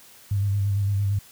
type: tone with vibrato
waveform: sine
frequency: 100 Hz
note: G2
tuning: 35 cents sharp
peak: -20 dBFS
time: 0.31-1.19 s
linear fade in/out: 5 ms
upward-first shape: square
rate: 8.8 Hz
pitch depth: 29 cents each way
effects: white hiss -50 dBFS RMS until 1.31 s